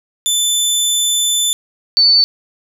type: tone pair in turn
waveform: 20% pulse / sine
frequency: 3520 / 4505 Hz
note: A7 / C#8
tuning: 0 / +27 cents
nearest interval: major third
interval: 427 cents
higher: second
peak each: -7 dBFS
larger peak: neither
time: 0.26-1.53 / 1.97-2.24 s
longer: first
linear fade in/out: 0 ms
effects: none